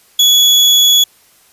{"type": "tone", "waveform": "35% pulse", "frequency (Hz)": 3384, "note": "G#7", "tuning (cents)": 32, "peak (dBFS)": -4, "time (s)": [0.19, 1.04], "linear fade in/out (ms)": 5, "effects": ["white hiss -49 dBFS RMS until 1.52 s", "resampled to 32000 Hz"]}